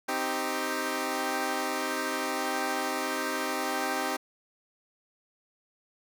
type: chord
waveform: 10% pulse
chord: C minor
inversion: none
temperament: equal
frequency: 261.6 / 311.1 / 392 Hz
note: C4 / Eb4 / G4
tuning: 0 / 0 / 0 cents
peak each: -25 dBFS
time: 0.08-4.17 s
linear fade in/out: 10 ms
effects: none